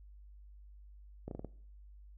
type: slowing click train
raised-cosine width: 2 ms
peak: -28 dBFS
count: 5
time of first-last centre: 1.28-1.447 s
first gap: 32 ms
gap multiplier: 1.18
effects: noise-tail reverb RT60 0.5 s tail -19 dB re dry + added 50 Hz sine -52 dBFS peak until 2.17 s